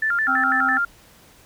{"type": "tone with vibrato", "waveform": "sine", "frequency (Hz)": 1568, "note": "G6", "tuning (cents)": 0, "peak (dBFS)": -18, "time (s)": [0.02, 0.85], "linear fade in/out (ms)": 5, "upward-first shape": "square", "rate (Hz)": 6, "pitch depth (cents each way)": 200}
{"type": "harmonic tone", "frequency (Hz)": 261.6, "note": "C4", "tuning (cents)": 0, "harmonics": [1, 3, 5, 6], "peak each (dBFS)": [-28, -26, -23, -36], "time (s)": [0.27, 0.79], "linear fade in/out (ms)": 20}
{"effects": ["pink hiss -51 dBFS RMS until 1.45 s"]}